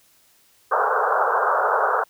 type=band-pass noise; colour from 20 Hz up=white; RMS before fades=-20 dBFS; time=0.71-2.04 s; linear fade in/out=10 ms; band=420 to 1500 Hz; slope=96 dB/octave; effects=white hiss -58 dBFS RMS until 2.09 s